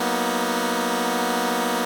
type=chord; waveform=10% pulse; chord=B major seventh; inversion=second; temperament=equal with one note detuned; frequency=185 / 233.1 / 246.9 / 315.5 Hz; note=F#3 / A#3 / B3 / D#4; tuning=0 / 0 / 0 / +24 cents; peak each=-22 / -17 / -17 / -21 dBFS; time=0-1.85 s; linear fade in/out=5 ms; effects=7-bit